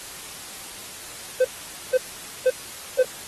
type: tone bursts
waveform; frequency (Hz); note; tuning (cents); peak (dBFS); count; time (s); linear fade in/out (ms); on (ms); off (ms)
triangle; 512; C5; -38; -12; 4; 1.4-3.032; 10; 48; 480
effects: white hiss -38 dBFS RMS until 3.27 s + AAC 32 kbps